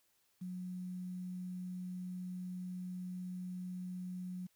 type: tone with quantisation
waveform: sine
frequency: 182 Hz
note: F#3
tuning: 28 cents flat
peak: -40 dBFS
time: 0.41-4.47 s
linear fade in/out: 10 ms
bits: 11
effects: white hiss -75 dBFS RMS until 4.55 s